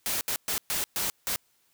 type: noise bursts at uneven times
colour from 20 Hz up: white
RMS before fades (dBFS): -29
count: 6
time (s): 0.06-0.21 / 0.28-0.36 / 0.48-0.58 / 0.7-0.84 / 0.96-1.1 / 1.27-1.36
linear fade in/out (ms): 0
effects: white hiss -68 dBFS RMS until 1.73 s